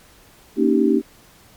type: chord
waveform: sine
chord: Eb dominant seventh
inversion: second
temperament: just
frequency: 233.3 / 280 / 311.1 / 388.9 Hz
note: Bb3 / Db4 / Eb4 / G4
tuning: +2 / +18 / 0 / -14 cents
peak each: -19 dBFS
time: 0.56-1.02 s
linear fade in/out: 50 ms
effects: pink hiss -50 dBFS RMS until 1.56 s + MP3 96 kbps